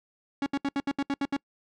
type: tone bursts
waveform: 45% pulse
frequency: 278.8 Hz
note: C#4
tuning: 10 cents sharp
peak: -25 dBFS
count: 9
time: 0.42-1.366 s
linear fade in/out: 2 ms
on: 42 ms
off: 71 ms
effects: noise-tail reverb RT60 0.1 s tail -26 dB re dry + low-pass 4000 Hz 12 dB/octave